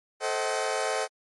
sawtooth chord, A diminished seventh, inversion none, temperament just, 440 / 528 / 633.6 / 760.3 Hz, A4 / C5 / Eb5 / Gb5, 0 / +16 / +31 / +47 cents, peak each -28 dBFS, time 0.2-1.08 s, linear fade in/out 50 ms, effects MP3 48 kbps

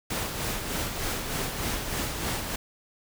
pink noise with tremolo, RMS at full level -29 dBFS, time 0.1-2.56 s, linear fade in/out 5 ms, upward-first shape sine, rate 3.3 Hz, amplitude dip 45%, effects none

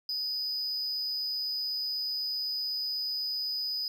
triangle tone with amplitude modulation, 4984 Hz, D#8, 2 cents sharp, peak -27 dBFS, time 0.09-3.88 s, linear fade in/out 2 ms, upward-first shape sine, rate 263 Hz, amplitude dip 45%, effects none

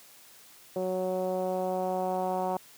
10% pulse tone with low-pass filter sweep, 185 Hz, F#3, in tune, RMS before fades -30 dBFS, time 0.76-2.57 s, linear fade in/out 2 ms, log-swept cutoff 520 to 840 Hz, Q 2.6, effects white hiss -54 dBFS RMS until 2.77 s + high-pass 100 Hz 12 dB/octave

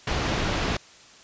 pink low-pass noise, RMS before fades -26 dBFS, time 0.07-0.77 s, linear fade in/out 5 ms, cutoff 4500 Hz, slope 12 dB/octave, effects white hiss -50 dBFS RMS until 1.23 s + resampled to 16000 Hz

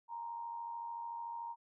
sine tone with amplitude modulation, 932.3 Hz, A#5, in tune, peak -38 dBFS, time 0.08-1.56 s, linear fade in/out 50 ms, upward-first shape sine, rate 93.6 Hz, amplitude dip 50%, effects none

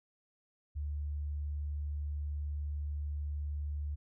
sine tone, 73.42 Hz, D2, in tune, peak -34 dBFS, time 0.75-3.96 s, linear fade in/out 20 ms, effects none

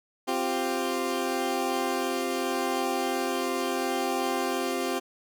20% pulse chord, C suspended fourth, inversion none, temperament equal, 261.6 / 349.2 / 392 Hz, C4 / F4 / G4, 0 / 0 / 0 cents, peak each -26 dBFS, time 0.27-5 s, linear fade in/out 20 ms, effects none

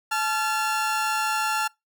30% pulse tone pair together, 864.8 / 1373 Hz, A5 / F6, -30 / -30 cents, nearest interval minor sixth, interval 800 cents, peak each -23 dBFS, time 0.11-1.68 s, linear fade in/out 10 ms, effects noise-tail reverb RT60 0.2 s tail -25 dB re dry

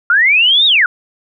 sine linear two-way sweep, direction up then down, 1366 to 3813 to 1366 Hz, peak -7 dBFS, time 0.1-0.86 s, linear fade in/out 2 ms, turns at 0.66 s, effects none

